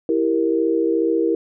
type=chord; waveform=sine; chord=E diminished; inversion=none; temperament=equal; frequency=329.6 / 392 / 466.2 Hz; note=E4 / G4 / Bb4; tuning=0 / 0 / 0 cents; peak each=-19 / -23 / -20 dBFS; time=0.09-1.35 s; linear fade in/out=2 ms; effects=none